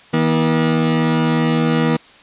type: tone pair together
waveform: 30% pulse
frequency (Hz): 160 / 239.7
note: D#3 / A#3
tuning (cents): +49 / +48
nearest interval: perfect fifth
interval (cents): 699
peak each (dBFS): -14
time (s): 0.13-1.97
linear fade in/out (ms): 10
effects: white hiss -45 dBFS RMS until 2.22 s + resampled to 8000 Hz